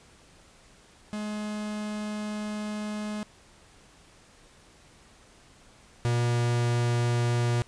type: tone pair in turn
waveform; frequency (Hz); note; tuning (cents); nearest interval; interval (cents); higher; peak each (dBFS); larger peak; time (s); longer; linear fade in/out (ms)
45% pulse; 211 / 119.76; G#3 / A#2; +28 / +47; minor seventh; 981; first; -31 / -23; second; 1.13-3.23 / 6.05-7.62; first; 0
effects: pink hiss -56 dBFS RMS until 7.67 s + resampled to 22050 Hz